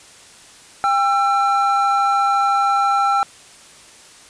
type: tone pair together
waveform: triangle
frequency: 799.2 / 1343 Hz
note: G5 / E6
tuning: +33 / +32 cents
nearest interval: major sixth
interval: 899 cents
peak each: -15 dBFS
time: 0.84-3.23 s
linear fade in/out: 0 ms
effects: white hiss -44 dBFS RMS until 4.29 s + resampled to 22050 Hz